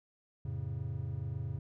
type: chord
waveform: triangle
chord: F augmented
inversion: none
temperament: just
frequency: 87.31 / 109.13 / 136.42 Hz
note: F2 / A2 / C#3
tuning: 0 / -14 / -27 cents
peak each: -39 / -37 / -37 dBFS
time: 0.45-1.59 s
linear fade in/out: 5 ms
effects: none